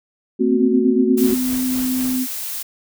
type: chord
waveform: sine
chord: F# diminished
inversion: first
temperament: equal with one note detuned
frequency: 225.7 / 261.6 / 370 Hz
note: A3 / C4 / F#4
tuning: +44 / 0 / 0 cents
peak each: -19 / -18 / -18 dBFS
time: 0.39-1.35 s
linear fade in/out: 20 ms
type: tone with pitch glide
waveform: sine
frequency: 253.2 to 255.7 Hz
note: B3 to C4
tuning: +43 to -40 cents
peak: -18 dBFS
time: 0.5-2.27 s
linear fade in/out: 50 ms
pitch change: +17 cents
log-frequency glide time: 1.35-1.56 s
type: noise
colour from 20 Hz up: blue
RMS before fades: -27 dBFS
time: 1.17-2.63 s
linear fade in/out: 10 ms
type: noise with tremolo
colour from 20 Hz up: pink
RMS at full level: -34 dBFS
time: 1.23-2.18 s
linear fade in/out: 2 ms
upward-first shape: triangle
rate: 4 Hz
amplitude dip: 70%
effects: none